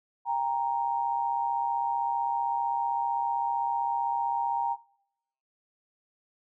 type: tone pair together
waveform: sine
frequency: 796.7 / 932.3 Hz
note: G5 / A#5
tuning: +28 / 0 cents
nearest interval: minor third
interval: 272 cents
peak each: -30 / -27 dBFS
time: 0.25-4.77 s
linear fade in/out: 50 ms
effects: noise-tail reverb RT60 0.8 s tail -23 dB re dry